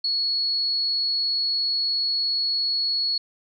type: tone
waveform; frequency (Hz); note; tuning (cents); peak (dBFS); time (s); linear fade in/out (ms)
sine; 4363; C#8; -28; -21; 0.04-3.18; 5
effects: none